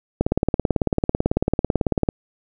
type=click train; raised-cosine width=2 ms; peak=-4 dBFS; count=35; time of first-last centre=0.21-2.088 s; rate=18.1 Hz; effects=none